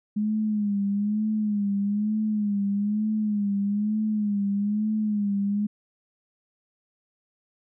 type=tone with vibrato; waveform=sine; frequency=207.7 Hz; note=G#3; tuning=in tune; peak=-22 dBFS; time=0.16-5.67 s; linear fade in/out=10 ms; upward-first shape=sine; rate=1.1 Hz; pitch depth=69 cents each way; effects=none